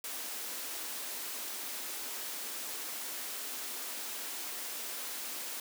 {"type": "high-pass noise", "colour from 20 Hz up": "white", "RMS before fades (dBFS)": -40, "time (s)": [0.04, 5.6], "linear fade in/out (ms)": 2, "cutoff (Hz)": 220, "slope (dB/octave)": 96, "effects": []}